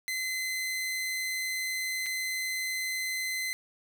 sawtooth tone with dropouts, 2048 Hz, C7, 38 cents flat, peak -27 dBFS, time 0.08-3.53 s, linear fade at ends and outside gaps 0 ms, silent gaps 2.061-2.065 s, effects none

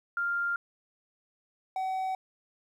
sine / triangle tone pair in turn, 1396.9 / 756.4 Hz, F6 / F#5, 0 / +38 cents, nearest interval major seventh, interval 1062 cents, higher first, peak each -27 dBFS, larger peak neither, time 0.17-0.56 / 1.76-2.15 s, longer neither, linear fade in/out 2 ms, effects 11-bit

